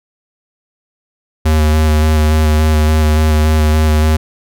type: tone with vibrato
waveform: square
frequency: 77.3 Hz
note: D#2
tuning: 11 cents flat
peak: -9 dBFS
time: 1.45-4.17 s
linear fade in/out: 10 ms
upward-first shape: square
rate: 3.5 Hz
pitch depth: 16 cents each way
effects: none